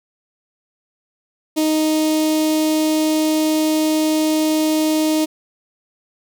sawtooth tone with notch filter, 311.1 Hz, D#4, in tune, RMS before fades -17 dBFS, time 1.56-5.26 s, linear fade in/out 20 ms, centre 1500 Hz, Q 0.59, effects none

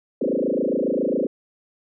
sine tone with frequency modulation, 388.7 Hz, G4, 15 cents flat, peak -19 dBFS, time 0.21-1.27 s, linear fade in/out 5 ms, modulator 27.3 Hz, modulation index 6, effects none

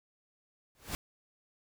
pink noise with exponential growth, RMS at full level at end -33 dBFS, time 0.75-0.95 s, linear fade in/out 0 ms, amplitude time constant 43 ms, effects none

